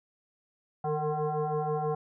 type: tone with frequency modulation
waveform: sine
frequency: 148.4 Hz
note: D3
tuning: 18 cents sharp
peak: -27 dBFS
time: 0.84-1.95 s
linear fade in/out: 5 ms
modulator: 303 Hz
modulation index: 2.6
effects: none